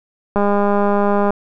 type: click train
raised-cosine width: 1 ms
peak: -4 dBFS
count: 193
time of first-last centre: 0.36-1.306 s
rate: 203 Hz
effects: none